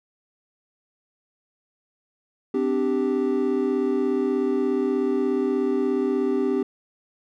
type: chord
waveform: triangle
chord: C suspended second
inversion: none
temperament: equal with one note detuned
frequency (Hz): 257 / 293.7 / 392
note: C4 / D4 / G4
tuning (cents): -31 / 0 / 0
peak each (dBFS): -23 / -25 / -21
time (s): 2.54-6.63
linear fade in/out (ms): 5
effects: none